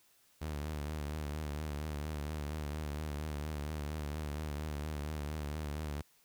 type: tone with vibrato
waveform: sawtooth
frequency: 75.1 Hz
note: D2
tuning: 39 cents sharp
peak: -33 dBFS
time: 0.41-6.02 s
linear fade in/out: 10 ms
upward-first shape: triangle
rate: 4.3 Hz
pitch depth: 82 cents each way
effects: white hiss -68 dBFS RMS until 6.24 s